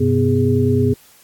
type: tone cluster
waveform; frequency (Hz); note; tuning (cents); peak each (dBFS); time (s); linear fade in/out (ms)
sine; 98 / 127.7 / 249.2 / 411.1; G2 / C3 / B3 / G#4; 0 / -42 / +16 / -18; -18; 0-0.94; 10
effects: white hiss -49 dBFS RMS until 1.23 s + AAC 64 kbps